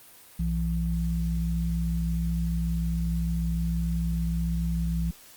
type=tone pair together; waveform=sine; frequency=61.39 / 168 Hz; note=B1 / E3; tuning=-10 / +33 cents; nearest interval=octave + perfect fourth; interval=1743 cents; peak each=-27 / -27 dBFS; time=0.39-5.11 s; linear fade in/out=5 ms; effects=white hiss -51 dBFS RMS until 5.36 s + Opus 32 kbps